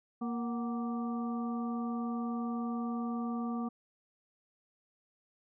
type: harmonic tone with a mistuned harmonic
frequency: 234.1 Hz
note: A#3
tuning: 8 cents sharp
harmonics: 1 / 2 / 3 / 4 / 5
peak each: -33 / -46 / -44 / -54 / -44 dBFS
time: 0.21-3.69 s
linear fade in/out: 10 ms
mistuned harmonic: 3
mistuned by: +91 cents
effects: none